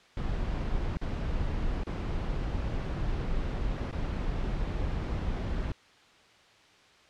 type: noise with dropouts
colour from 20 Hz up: brown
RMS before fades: -31 dBFS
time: 0.17-5.72 s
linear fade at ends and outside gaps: 2 ms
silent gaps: 0.971-1.014 / 1.836-1.867 / 3.913-3.926 s
effects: white hiss -58 dBFS RMS until 7.09 s + low-pass 4000 Hz 12 dB/octave